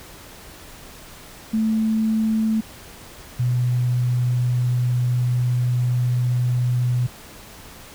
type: tone pair in turn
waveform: sine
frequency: 220 / 123.47 Hz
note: A3 / B2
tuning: 0 / 0 cents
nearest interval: minor seventh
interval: 1000 cents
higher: first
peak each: -17 dBFS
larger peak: neither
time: 1.53-2.61 / 3.39-7.07 s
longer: second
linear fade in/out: 10 ms
effects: pink hiss -42 dBFS RMS until 7.94 s